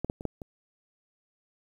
clicks, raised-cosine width 2 ms, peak -16 / -16 / -26 / -15 / -26 dBFS, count 5, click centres 0.046 / 0.099 / 0.209 / 0.253 / 0.418 s, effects 9-bit

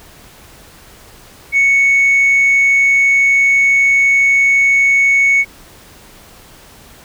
sine tone, 2217 Hz, C#7, in tune, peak -6 dBFS, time 1.52-5.45 s, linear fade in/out 50 ms, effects tanh soft clip ceiling -6 dBFS + pink hiss -41 dBFS RMS until 7.04 s

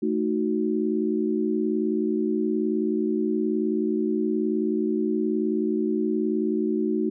sine chord, D# diminished, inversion second, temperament equal, 220 / 311.1 / 370 Hz, A3 / D#4 / F#4, 0 / 0 / 0 cents, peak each -26 dBFS, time 0.02-7.1 s, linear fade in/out 10 ms, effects none

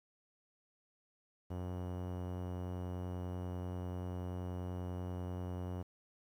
sawtooth tone with low-pass filter, 90.3 Hz, F#2, 42 cents flat, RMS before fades -41 dBFS, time 1.5-5.83 s, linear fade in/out 10 ms, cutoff 890 Hz, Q 0.87, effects 11-bit

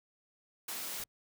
white high-pass noise, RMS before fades -40 dBFS, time 0.68-1.04 s, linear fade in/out 5 ms, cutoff 180 Hz, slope 12 dB/octave
brown noise with exponential decay, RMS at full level -49 dBFS, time 1-1.08 s, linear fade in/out 0 ms, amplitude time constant 17 ms
effects none

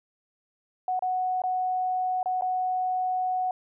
sine tone with dropouts, 739 Hz, F#5, 2 cents flat, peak -24 dBFS, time 0.88-3.51 s, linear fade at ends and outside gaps 2 ms, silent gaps 0.993-1.023 / 1.419-1.437 / 2.23-2.258 / 2.411-2.421 s, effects none

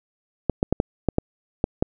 clicks, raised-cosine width 2 ms, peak -5 dBFS, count 8, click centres 0.497 / 0.629 / 0.726 / 0.801 / 1.087 / 1.184 / 1.641 / 1.825 s, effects none

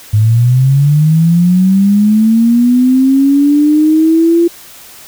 sine linear sweep, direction up, 103.83 to 343.2 Hz, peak -5 dBFS, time 0.13-4.48 s, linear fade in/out 10 ms, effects white hiss -35 dBFS RMS until 5.07 s

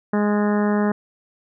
harmonic tone with a mistuned harmonic, 207.7 Hz, G#3, in tune, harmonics 1 / 2 / 3 / 4 / 5 / 6 / 7 / 8 / 9, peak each -18 / -24 / -28 / -30 / -32 / -34 / -35 / -36 / -37 dBFS, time 0.13-0.92 s, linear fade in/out 5 ms, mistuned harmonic 9, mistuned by -39 cents, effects none

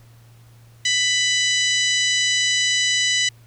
harmonic tone, 993 Hz, B5, 9 cents sharp, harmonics 2 / 3 / 4 / 5 / 6 / 7 / 8, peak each -22 / -22 / -24 / -30 / -26 / -29 / -31 dBFS, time 0.85-3.29 s, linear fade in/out 5 ms, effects added 116 Hz sine -46 dBFS peak until 3.46 s + pink hiss -56 dBFS RMS until 3.46 s

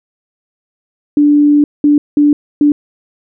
sine tone bursts at uneven times, 293 Hz, D4, 4 cents flat, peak -5 dBFS, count 4, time 1.17-1.64 / 1.84-1.98 / 2.17-2.33 / 2.61-2.72 s, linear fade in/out 2 ms, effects none

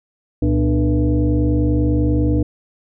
sine tone with frequency modulation, 116.54 Hz, A#2, in tune, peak -13 dBFS, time 0.42-2.43 s, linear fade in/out 5 ms, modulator 183 Hz, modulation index 1.5, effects none

